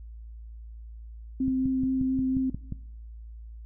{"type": "tone with vibrato", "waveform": "sine", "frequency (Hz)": 261.6, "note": "C4", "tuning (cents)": 0, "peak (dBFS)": -23, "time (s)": [1.4, 2.5], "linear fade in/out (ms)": 5, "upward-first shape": "sine", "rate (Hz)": 4.3, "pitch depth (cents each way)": 9}
{"type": "click train", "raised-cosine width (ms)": 5, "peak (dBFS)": -20, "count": 8, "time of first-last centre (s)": [1.48, 2.723], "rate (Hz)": 5.63}
{"effects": ["noise-tail reverb RT60 0.8 s tail -20 dB re dry", "added 56 Hz sine -40 dBFS peak until 3.65 s"]}